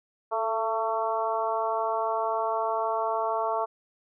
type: harmonic tone with a mistuned harmonic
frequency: 223.9 Hz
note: A3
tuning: 30 cents sharp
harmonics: 2 / 3 / 4 / 5 / 6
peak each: -33 / -29 / -30 / -31 / -38 dBFS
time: 0.31-3.66 s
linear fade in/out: 20 ms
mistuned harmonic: 2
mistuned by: -26 cents
effects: none